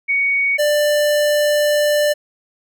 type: tone pair in turn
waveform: sine / square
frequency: 2236 / 592.2 Hz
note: C#7 / D5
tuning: +14 / +14 cents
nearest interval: octave + major seventh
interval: 2300 cents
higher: first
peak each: -14 dBFS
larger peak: neither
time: 0.08-0.58 / 0.58-2.14 s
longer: second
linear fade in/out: 20 ms
effects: none